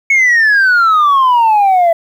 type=exponential sweep; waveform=sine; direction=down; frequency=2217 to 659.3 Hz; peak=-4 dBFS; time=0.1-1.93 s; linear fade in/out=5 ms; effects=tanh soft clip ceiling -5 dBFS + 7-bit